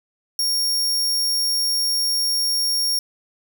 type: tone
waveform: sawtooth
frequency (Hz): 5550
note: F8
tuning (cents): -12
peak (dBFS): -16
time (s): 0.39-2.99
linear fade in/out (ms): 2
effects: none